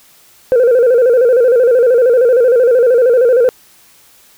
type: tone with vibrato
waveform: sine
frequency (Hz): 490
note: B4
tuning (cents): -14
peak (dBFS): -4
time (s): 0.52-3.49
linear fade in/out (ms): 0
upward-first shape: square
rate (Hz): 13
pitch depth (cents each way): 83
effects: tanh soft clip ceiling -4 dBFS + white hiss -46 dBFS RMS until 4.37 s